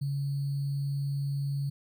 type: tone with sample-and-hold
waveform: sine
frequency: 140.2 Hz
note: C#3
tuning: 20 cents sharp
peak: -28 dBFS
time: 0.01-1.7 s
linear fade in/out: 10 ms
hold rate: 4410 Hz
effects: none